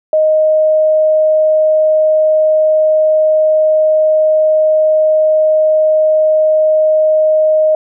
sine tone, 622.3 Hz, D#5, in tune, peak -7 dBFS, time 0.13-7.75 s, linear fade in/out 2 ms, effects none

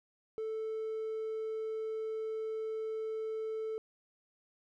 triangle tone, 440 Hz, A4, in tune, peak -32 dBFS, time 0.38-3.78 s, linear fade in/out 0 ms, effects tanh soft clip ceiling -29 dBFS

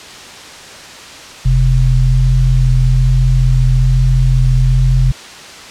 sine tone pair together, 43.26 / 128.6 Hz, F1 / C3, -16 / -30 cents, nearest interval octave + perfect fifth, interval 1886 cents, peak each -10 dBFS, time 1.45-5.12 s, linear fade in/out 10 ms, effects white hiss -32 dBFS RMS until 5.7 s + low-pass 6000 Hz 12 dB/octave

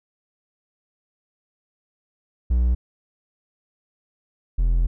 triangle tone pair in turn, 60.7 / 42.31 Hz, B1 / E1, -29 / +46 cents, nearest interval tritone, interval 625 cents, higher first, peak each -14 dBFS, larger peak neither, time 2.5-2.75 / 4.58-4.87 s, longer second, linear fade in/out 10 ms, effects none

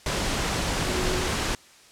sine tone in noise, 366 Hz, F#4, 19 cents flat, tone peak -30 dBFS, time 0.88-1.27 s, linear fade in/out 2 ms, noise pink, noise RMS -26 dBFS, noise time 0.06-1.55 s, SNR -7 dB, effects white hiss -52 dBFS RMS until 1.91 s + low-pass 8000 Hz 12 dB/octave

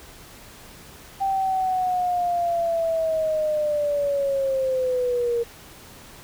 sine linear sweep, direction down, 784 to 466.2 Hz, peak -20 dBFS, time 1.2-5.44 s, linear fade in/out 20 ms, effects pink hiss -45 dBFS RMS until 6.23 s

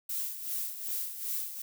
violet noise with tremolo, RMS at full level -33 dBFS, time 0.09-1.62 s, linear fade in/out 5 ms, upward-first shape sine, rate 2.6 Hz, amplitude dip 65%, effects none

